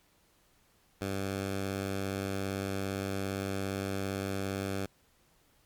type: tone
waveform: 10% pulse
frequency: 97.5 Hz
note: G2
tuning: 9 cents flat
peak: -24 dBFS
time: 1.01-4.86 s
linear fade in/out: 5 ms
effects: pink hiss -67 dBFS RMS until 5.65 s + MP3 96 kbps